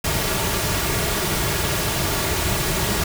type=noise with comb filter; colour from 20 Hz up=pink; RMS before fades=-22 dBFS; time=0.04-3.04 s; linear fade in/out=5 ms; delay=3.9 ms; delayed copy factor=-0.5; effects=none